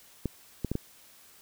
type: clicks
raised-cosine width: 3 ms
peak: -16 dBFS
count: 4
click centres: 0.257 / 0.647 / 0.716 / 0.754 s
effects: white hiss -56 dBFS RMS until 1.41 s